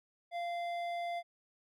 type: tone with hard clipping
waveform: sine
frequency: 692 Hz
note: F5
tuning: 16 cents flat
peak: -37 dBFS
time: 0.31-1.23 s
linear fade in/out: 50 ms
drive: 10 dB
effects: none